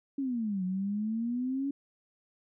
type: exponential two-way sweep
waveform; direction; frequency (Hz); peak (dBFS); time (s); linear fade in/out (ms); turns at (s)
sine; down then up; 282.8 to 181.6 to 282.8; -29; 0.18-1.71; 5; 0.64
effects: none